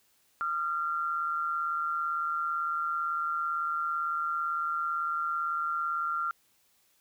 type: tone pair together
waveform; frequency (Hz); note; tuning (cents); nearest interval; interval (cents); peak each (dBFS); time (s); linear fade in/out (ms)
sine; 1215 / 1372.9; D#6 / F6; -42 / -30; major second; 212; -35 / -29; 0.41-6.31; 0
effects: white hiss -68 dBFS RMS until 7 s